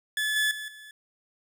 30% pulse tone with level steps, 1723 Hz, A6, 37 cents flat, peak -23 / -20 / -32 / -42 dBFS, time 0.17-0.91 s, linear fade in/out 2 ms, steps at 0.36 / 0.51 / 0.68 s, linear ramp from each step 2 ms, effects none

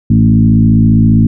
sine tone with frequency modulation, 165.2 Hz, E3, 4 cents sharp, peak -4 dBFS, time 0.1-1.27 s, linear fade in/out 5 ms, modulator 55 Hz, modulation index 1.7, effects none

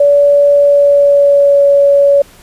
sine tone with pitch glide, 573 to 564.5 Hz, D5 to C#5, -43 to +31 cents, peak -4 dBFS, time 0-2.22 s, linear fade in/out 5 ms, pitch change -26 cents, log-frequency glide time 0.54-1.67 s, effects pink hiss -41 dBFS RMS until 2.42 s + resampled to 32000 Hz

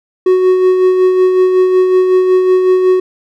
triangle tone with tremolo, 370 Hz, F#4, in tune, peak -3 dBFS, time 0.26-3 s, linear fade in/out 5 ms, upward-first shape sine, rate 5.4 Hz, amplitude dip 40%, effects none

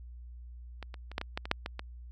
clicks, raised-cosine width 0.3 ms, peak -25 / -28 / -29 / -15 / -19 / -17 / -23 / -9 / -19 / -21 dBFS, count 10, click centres 0.827 / 0.942 / 1.116 / 1.181 / 1.214 / 1.375 / 1.455 / 1.514 / 1.661 / 1.794 s, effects added 60 Hz sine -44 dBFS peak until 2.11 s

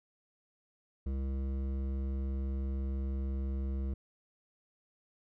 sine tone with hard clipping, 67 Hz, C2, 42 cents sharp, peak -34 dBFS, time 1.06-3.94 s, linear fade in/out 5 ms, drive 12 dB, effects none

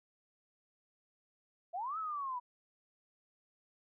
sine linear two-way sweep, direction up then down, 649 to 1323 to 961 Hz, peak -36 dBFS, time 1.73-2.4 s, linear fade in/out 20 ms, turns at 1.98 s, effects none

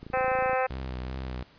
click train, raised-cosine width 3 ms, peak -28 dBFS, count 15, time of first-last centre 0.03-0.532 s, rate 27.9 Hz
harmonic tone, 258.6 Hz, C4, 20 cents flat, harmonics 2 / 3 / 4 / 5 / 6 / 7 / 8 / 9 / 10, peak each -27 / -28 / -35 / -34 / -36 / -37 / -40 / -42 / -39 dBFS, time 0.13-0.67 s, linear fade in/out 10 ms
sawtooth tone with vibrato, 64.1 Hz, C2, 35 cents flat, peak -29 dBFS, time 0.7-1.43 s, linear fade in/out 5 ms, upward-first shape triangle, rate 2.6 Hz, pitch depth 54 cents each way
effects pink hiss -57 dBFS RMS until 1.58 s + resampled to 11025 Hz

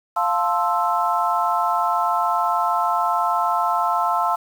sine chord, F major seventh, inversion none, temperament equal, 698.5 / 880 / 1046.5 / 1318.5 Hz, F5 / A5 / C6 / E6, 0 / 0 / 0 / 0 cents, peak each -23 dBFS, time 0.16-4.36 s, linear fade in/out 10 ms, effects 7-bit

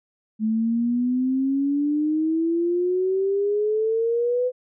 sine exponential sweep, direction up, 215.6 to 506 Hz, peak -19 dBFS, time 0.39-4.52 s, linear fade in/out 50 ms, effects none

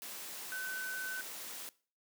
sine tone in noise, 1517 Hz, F#6, 43 cents sharp, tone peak -38 dBFS, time 0.52-1.21 s, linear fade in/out 0 ms, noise white, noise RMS -45 dBFS, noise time 0.02-1.69 s, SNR +4 dB, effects noise-tail reverb RT60 0.4 s tail -20 dB re dry + high-pass 200 Hz 12 dB/octave

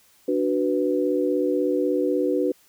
sine chord, B minor, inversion first, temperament equal, 293.7 / 370 / 493.9 Hz, D4 / F#4 / B4, 0 / 0 / 0 cents, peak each -24 dBFS, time 0.28-2.52 s, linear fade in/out 5 ms, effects white hiss -58 dBFS RMS until 2.68 s

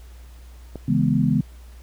click, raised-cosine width 2 ms, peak -19 dBFS, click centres 0.757 s
sine chord, C# minor seventh, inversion none, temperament equal with one note detuned, 138.59 / 163.39 / 207.7 / 246.9 Hz, C#3 / E3 / G#3 / B3, 0 / -15 / 0 / 0 cents, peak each -22 dBFS, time 0.88-1.41 s, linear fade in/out 5 ms
effects added 60 Hz sine -40 dBFS peak until 1.82 s + pink hiss -54 dBFS RMS until 1.82 s

